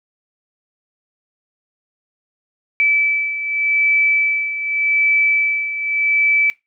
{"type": "beating tone pair", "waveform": "sine", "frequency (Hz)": [2309, 2309.85], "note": ["D7", "D7"], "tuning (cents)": [-30, -29], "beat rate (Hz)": 0.85, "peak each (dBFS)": [-21, -15], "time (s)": [2.8, 6.5], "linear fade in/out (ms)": 0, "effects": ["noise-tail reverb RT60 0.2 s tail -20 dB re dry"]}